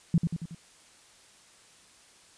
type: tone with echo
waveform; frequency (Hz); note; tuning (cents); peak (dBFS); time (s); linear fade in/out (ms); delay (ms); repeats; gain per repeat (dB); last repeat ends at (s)
sine; 166.9; E3; +22; -18; 0.14-0.18; 2; 92; 4; -5; 0.548
effects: white hiss -57 dBFS RMS until 2.37 s + resampled to 22050 Hz